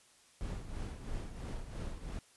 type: noise with tremolo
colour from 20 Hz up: brown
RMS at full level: -38 dBFS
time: 0.41-2.19 s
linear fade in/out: 0 ms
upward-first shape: triangle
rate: 3 Hz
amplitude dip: 70%
effects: white hiss -64 dBFS RMS until 2.36 s + resampled to 24000 Hz